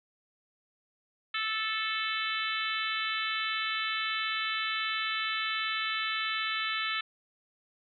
harmonic tone, 438.6 Hz, A4, 6 cents flat, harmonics 3 / 4 / 5 / 6 / 7 / 8 / 9, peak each -35 / -36 / -37 / -38 / -38 / -39 / -40 dBFS, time 1.34-7.01 s, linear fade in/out 5 ms, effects none

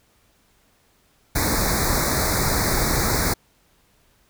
pink band-stop noise, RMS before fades -21 dBFS, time 1.35-3.34 s, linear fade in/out 10 ms, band 2300 to 3800 Hz, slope 96 dB/octave, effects pink hiss -61 dBFS RMS until 4.29 s

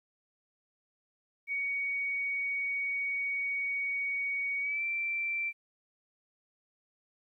sine tone with pitch glide, 2242 to 2345 Hz, C#7 to D7, +19 to -3 cents, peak -30 dBFS, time 1.47-5.53 s, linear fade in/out 50 ms, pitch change +78 cents, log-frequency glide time 4.6-4.83 s, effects 12-bit

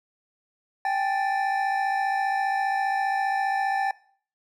triangle tone cluster, 783 / 838 / 1764 Hz, G5 / G#5 / A6, -2 / +15 / +4 cents, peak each -22 / -29 / -29 dBFS, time 0.85-3.91 s, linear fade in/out 2 ms, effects noise-tail reverb RT60 0.5 s tail -20 dB re dry

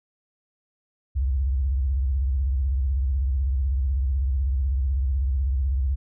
sine tone with vibrato, 66.5 Hz, C2, 29 cents sharp, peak -20 dBFS, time 1.15-5.96 s, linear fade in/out 20 ms, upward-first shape triangle, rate 16 Hz, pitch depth 220 cents each way, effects none

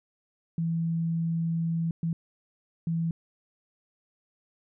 sine tone bursts at uneven times, 165.5 Hz, E3, 7 cents sharp, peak -25 dBFS, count 3, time 0.58-1.91 / 2.03-2.13 / 2.87-3.11 s, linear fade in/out 2 ms, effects none

